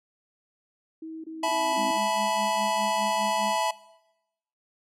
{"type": "tone bursts", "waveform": "sine", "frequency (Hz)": 320.7, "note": "E4", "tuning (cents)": -48, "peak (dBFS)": -35, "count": 4, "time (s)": [1.02, 1.978], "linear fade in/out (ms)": 5, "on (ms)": 220, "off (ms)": 26}
{"type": "tone with exponential growth", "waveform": "sine", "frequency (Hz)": 261.6, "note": "C4", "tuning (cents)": 0, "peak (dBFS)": -30, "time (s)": [1.03, 1.91], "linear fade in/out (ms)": 2, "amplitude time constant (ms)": 190}
{"type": "chord", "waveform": "square", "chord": "E suspended fourth", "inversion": "none", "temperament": "equal with one note detuned", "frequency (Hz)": [659.3, 860.9, 987.8], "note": ["E5", "A5", "B5"], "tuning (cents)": [0, -38, 0], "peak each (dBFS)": -29, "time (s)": [1.43, 3.71], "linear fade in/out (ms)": 5}
{"type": "tone with tremolo", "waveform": "sine", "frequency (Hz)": 207.7, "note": "G#3", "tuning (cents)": 0, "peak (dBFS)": -32, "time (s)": [1.77, 3.57], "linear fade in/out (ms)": 10, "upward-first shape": "sine", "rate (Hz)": 4.9, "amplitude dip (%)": 85}
{"effects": ["noise-tail reverb RT60 0.9 s tail -19 dB re dry", "low-pass 11000 Hz 12 dB/octave"]}